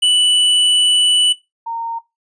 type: tone pair in turn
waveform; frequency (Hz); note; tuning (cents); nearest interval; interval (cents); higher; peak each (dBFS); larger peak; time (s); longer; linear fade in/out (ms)
square / sine; 2969 / 920.7; F#7 / A#5; +5 / -22; octave + minor sixth; 2027; first; -11 / -21; first; 0.02-1.33 / 1.66-1.99; first; 10
effects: noise-tail reverb RT60 0.2 s tail -17 dB re dry + resampled to 22050 Hz